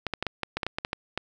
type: clicks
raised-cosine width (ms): 0.3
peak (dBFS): -12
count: 12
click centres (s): 0.067 / 0.137 / 0.226 / 0.267 / 0.433 / 0.57 / 0.632 / 0.666 / 0.785 / 0.849 / 0.931 / 1.176
effects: none